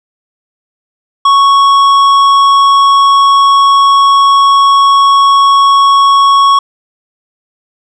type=tone with tanh clipping; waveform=triangle; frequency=1108.7 Hz; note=C#6; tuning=in tune; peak=-5 dBFS; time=1.25-6.59 s; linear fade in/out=5 ms; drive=14 dB; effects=none